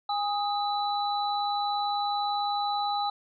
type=tone cluster; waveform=sine; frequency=818 / 1249 / 3967 Hz; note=G#5 / D#6 / B7; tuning=-26 / +6 / +7 cents; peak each=-27 / -34 / -34 dBFS; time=0.09-3.1 s; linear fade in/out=5 ms; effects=none